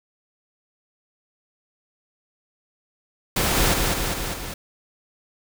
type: noise with echo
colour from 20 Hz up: pink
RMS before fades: -21 dBFS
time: 3.36-3.74 s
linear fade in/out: 5 ms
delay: 200 ms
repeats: 4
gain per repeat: -3 dB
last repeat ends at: 4.54 s
effects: none